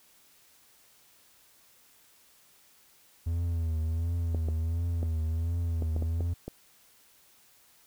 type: tone with vibrato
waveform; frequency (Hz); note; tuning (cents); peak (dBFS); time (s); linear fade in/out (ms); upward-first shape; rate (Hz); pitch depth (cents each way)
triangle; 82.41; E2; 0; -25; 3.26-6.34; 10; triangle; 1.4; 76
type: clicks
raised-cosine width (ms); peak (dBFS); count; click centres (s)
2; -23; 8; 4.347 / 4.486 / 5.03 / 5.823 / 5.964 / 6.024 / 6.207 / 6.48
effects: white hiss -61 dBFS RMS until 7.86 s